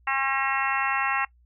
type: harmonic tone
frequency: 270 Hz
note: C#4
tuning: 45 cents flat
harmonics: 3 / 4 / 5 / 6 / 7 / 8 / 9 / 10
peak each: -30 / -29 / -31 / -34 / -30 / -33 / -41 / -32 dBFS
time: 0.07-1.25 s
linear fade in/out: 5 ms
effects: noise-tail reverb RT60 0.1 s tail -21 dB re dry + added 60 Hz sine -56 dBFS peak until 1.45 s